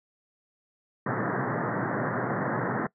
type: band-pass noise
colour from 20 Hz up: pink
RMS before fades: -29 dBFS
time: 1.06-2.87 s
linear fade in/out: 5 ms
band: 110 to 1900 Hz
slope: 96 dB/octave
effects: noise-tail reverb RT60 0.1 s tail -22 dB re dry